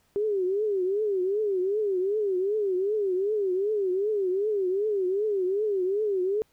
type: tone with vibrato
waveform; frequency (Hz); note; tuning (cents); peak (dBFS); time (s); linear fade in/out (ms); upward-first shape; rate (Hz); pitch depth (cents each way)
sine; 396.2; G4; +18; -23; 0.16-6.42; 0; triangle; 2.6; 180
effects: pink hiss -67 dBFS RMS until 6.52 s